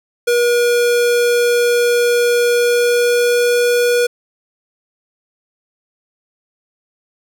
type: tone with pitch glide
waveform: square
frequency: 480 to 483.3 Hz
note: B4 to B4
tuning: -49 to -38 cents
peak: -12 dBFS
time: 0.27-4.07 s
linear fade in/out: 10 ms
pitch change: +11 cents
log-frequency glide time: 2.52-3.66 s
effects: none